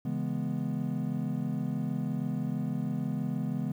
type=chord; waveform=triangle; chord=C# minor seventh; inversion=none; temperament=equal; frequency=138.59 / 164.81 / 207.7 / 246.9 Hz; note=C#3 / E3 / G#3 / B3; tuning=0 / 0 / 0 / 0 cents; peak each=-33 dBFS; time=0.05-3.72 s; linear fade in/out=5 ms; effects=10-bit